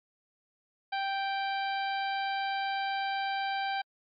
harmonic tone, 784 Hz, G5, in tune, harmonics 1 / 2 / 3 / 4 / 5 / 6, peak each -31 / -37 / -41 / -43 / -45 / -47 dBFS, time 0.92-3.82 s, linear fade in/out 10 ms, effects AAC 64 kbps

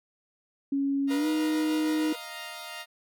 sine tone with pitch glide, 277.2 to 309.4 Hz, C#4 to D#4, 0 to -10 cents, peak -24 dBFS, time 0.72-2.13 s, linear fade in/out 5 ms, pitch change +190 cents, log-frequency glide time 1.12-1.27 s
10% pulse chord, Eb suspended second, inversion none, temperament equal, 622.3 / 698.5 / 932.3 Hz, Eb5 / F5 / Bb5, 0 / 0 / 0 cents, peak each -35 / -33 / -34 dBFS, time 1.07-2.86 s, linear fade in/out 50 ms
sawtooth tone with tremolo, 485.4 Hz, B4, 30 cents flat, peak -30 dBFS, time 1.1-2.16 s, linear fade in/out 10 ms, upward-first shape sine, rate 6.6 Hz, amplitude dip 35%
effects none

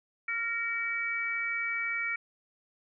sine tone cluster, 1386 / 1863 / 2288 Hz, F6 / A#6 / D7, -14 / -2 / -46 cents, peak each -37 / -36 / -31 dBFS, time 0.28-2.16 s, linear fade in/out 5 ms, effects none

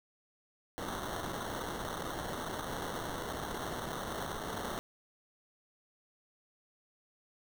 white noise with sample-and-hold, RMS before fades -39 dBFS, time 0.78-4.79 s, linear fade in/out 0 ms, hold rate 2450 Hz, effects none

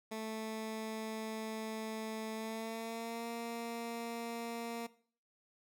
15% pulse tone with pitch glide, 220 to 232.8 Hz, A3 to A#3, 0 to -2 cents, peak -33 dBFS, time 0.11-4.87 s, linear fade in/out 10 ms, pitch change +98 cents, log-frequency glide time 2.34-3.28 s, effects noise-tail reverb RT60 0.5 s tail -19 dB re dry

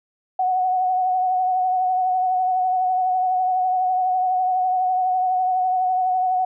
sine tone with vibrato, 740 Hz, F#5, in tune, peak -17 dBFS, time 0.39-6.45 s, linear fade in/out 5 ms, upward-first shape triangle, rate 12 Hz, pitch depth 34 cents each way, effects none

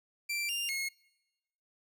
sawtooth tone with pitch steps, 2350 / 2797 / 2165 Hz, D7 / F7 / C#7, +1 / +2 / -41 cents, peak -29 dBFS, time 0.29-0.89 s, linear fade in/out 10 ms, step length 200 ms, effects noise-tail reverb RT60 1.0 s tail -26 dB re dry

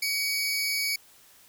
25% pulse tone pair together, 2258 / 5069 Hz, C#7 / D#8, +31 / +31 cents, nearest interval octave + major second, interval 1400 cents, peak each -23 / -27 dBFS, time 0.02-0.96 s, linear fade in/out 5 ms, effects white hiss -56 dBFS RMS until 1.48 s

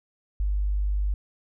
sine tone, 50 Hz, G1, 35 cents sharp, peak -22 dBFS, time 0.4-1.14 s, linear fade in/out 0 ms, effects none

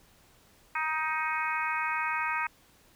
harmonic tone, 313.6 Hz, D#4, 14 cents sharp, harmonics 3 / 4 / 5 / 6 / 7 / 8, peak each -33 / -34 / -35 / -38 / -36 / -36 dBFS, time 0.75-2.47 s, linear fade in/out 5 ms, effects pink hiss -61 dBFS RMS until 2.95 s

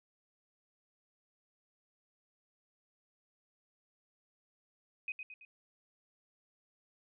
sine tone with echo, 2510 Hz, D#7, 15 cents sharp, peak -35 dBFS, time 5.08-5.12 s, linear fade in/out 2 ms, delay 110 ms, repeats 3, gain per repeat -6 dB, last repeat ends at 5.45 s, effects none

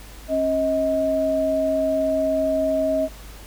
sine tone pair together, 271.6 / 632.7 Hz, C#4 / D#5, -35 / +29 cents, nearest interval octave + minor third, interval 1464 cents, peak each -25 / -19 dBFS, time 0.28-3.09 s, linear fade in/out 50 ms, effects added 50 Hz sine -40 dBFS peak until 3.46 s + pink hiss -44 dBFS RMS until 3.46 s

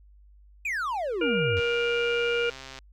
triangle exponential sweep, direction down, 2564 to 82.41 Hz, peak -25 dBFS, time 0.65-1.6 s, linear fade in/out 5 ms
harmonic tone, 472.9 Hz, A#4, 25 cents sharp, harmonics 1 / 3 / 5 / 6, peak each -25 / -30 / -32 / -33 dBFS, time 1.21-2.5 s, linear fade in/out 5 ms
click train, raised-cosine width 0.2 ms, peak -24 dBFS, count 163, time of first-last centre 1.57-2.788 s, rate 133 Hz
effects added 50 Hz sine -51 dBFS peak until 2.92 s

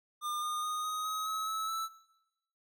square tone with pitch steps, 1205 / 1220.4 / 1236 / 1251.8 / 1267.8 / 1284 / 1300.5 / 1317.1 Hz, D6 / D#6 / D#6 / D#6 / D#6 / E6 / E6 / E6, +44 / -34 / -12 / +10 / +32 / -46 / -24 / -2 cents, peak -34 dBFS, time 0.21-1.89 s, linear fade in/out 50 ms, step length 210 ms, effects noise-tail reverb RT60 0.9 s tail -19 dB re dry

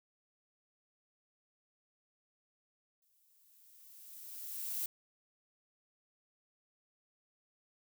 violet noise with exponential growth, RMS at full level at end -36 dBFS, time 3.02-4.86 s, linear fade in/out 2 ms, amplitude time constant 400 ms, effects none

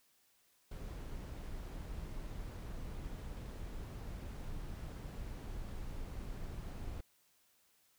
brown noise, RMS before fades -44 dBFS, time 0.71-7.01 s, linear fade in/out 5 ms, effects white hiss -72 dBFS RMS until 7.98 s

